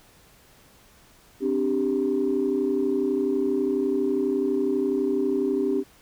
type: chord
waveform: sine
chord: C suspended second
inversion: none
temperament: equal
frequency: 261.6 / 293.7 / 392 Hz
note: C4 / D4 / G4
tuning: 0 / 0 / 0 cents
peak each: -26 / -26 / -23 dBFS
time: 1.4-5.84 s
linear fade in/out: 50 ms
effects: tanh soft clip ceiling -14 dBFS + pink hiss -55 dBFS RMS until 6.01 s